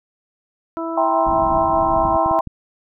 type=harmonic tone; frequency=329.6 Hz; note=E4; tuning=in tune; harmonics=1 / 2 / 3 / 4; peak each=-25 / -28 / -30 / -31 dBFS; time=0.77-2.39 s; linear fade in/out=0 ms
type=chord; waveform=sine; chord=C dominant seventh; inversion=first; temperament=just; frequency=654.1 / 784.9 / 941.9 / 1046.5 Hz; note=E5 / G5 / Bb5 / C6; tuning=-14 / +2 / +18 / 0 cents; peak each=-20 / -20 / -23 / -20 dBFS; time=0.97-2.41 s; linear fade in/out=5 ms
type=low-pass noise; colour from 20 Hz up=pink; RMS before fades=-29 dBFS; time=1.26-2.17 s; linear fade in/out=5 ms; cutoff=330 Hz; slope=96 dB/octave
type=clicks; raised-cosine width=5 ms; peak=-17 dBFS; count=6; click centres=1.521 / 1.576 / 2.052 / 2.261 / 2.312 / 2.473 s
effects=none